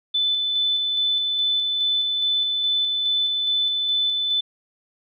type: tone with tremolo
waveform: sine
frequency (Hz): 3509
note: A7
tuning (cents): -5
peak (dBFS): -18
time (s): 0.14-4.41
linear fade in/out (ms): 10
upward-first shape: square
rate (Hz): 2.4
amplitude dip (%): 25
effects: none